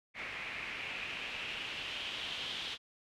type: noise with low-pass filter sweep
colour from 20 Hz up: white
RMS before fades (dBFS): -41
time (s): 0.14-2.78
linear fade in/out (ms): 50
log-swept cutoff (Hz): 2200 to 3400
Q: 4.2
effects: none